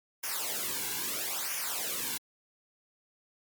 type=noise with flanger; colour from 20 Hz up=white; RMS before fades=-34 dBFS; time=0.23-2.18 s; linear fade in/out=10 ms; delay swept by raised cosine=0.24 to 1.64 ms; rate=0.76 Hz; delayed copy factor=-0.85; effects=MP3 96 kbps